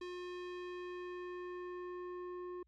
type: tone with low-pass filter sweep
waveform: square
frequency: 358.2 Hz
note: F4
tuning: 44 cents sharp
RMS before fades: -45 dBFS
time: 0.01-2.63 s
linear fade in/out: 5 ms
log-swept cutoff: 4200 to 1000 Hz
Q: 1.1
effects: added 60 Hz sine -70 dBFS peak until 2.67 s